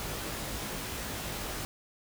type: noise with comb filter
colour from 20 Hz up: pink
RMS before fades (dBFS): -37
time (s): 0-1.65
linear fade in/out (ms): 0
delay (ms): 19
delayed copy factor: +0.7
effects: none